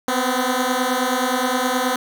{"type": "beating tone pair", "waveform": "10% pulse", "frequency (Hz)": [248.9, 258.4], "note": ["B3", "C4"], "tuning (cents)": [14, -21], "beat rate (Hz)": 9.5, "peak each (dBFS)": -13, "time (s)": [0.08, 1.96], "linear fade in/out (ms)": 2, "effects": []}